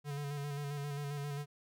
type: tone with vibrato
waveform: square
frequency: 143.7 Hz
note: D3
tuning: 37 cents flat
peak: -38 dBFS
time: 0.04-1.46 s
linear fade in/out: 50 ms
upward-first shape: square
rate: 7.5 Hz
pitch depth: 28 cents each way
effects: none